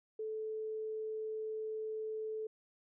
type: tone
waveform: sine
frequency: 436 Hz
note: A4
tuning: 16 cents flat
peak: -37 dBFS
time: 0.19-2.47 s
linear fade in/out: 5 ms
effects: none